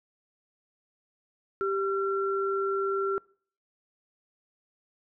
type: tone pair together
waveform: sine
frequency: 392 / 1361.1 Hz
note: G4 / F6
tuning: 0 / -45 cents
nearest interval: octave + minor seventh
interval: 2155 cents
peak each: -27 / -30 dBFS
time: 1.61-3.18 s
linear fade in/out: 0 ms
effects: noise-tail reverb RT60 0.5 s tail -25 dB re dry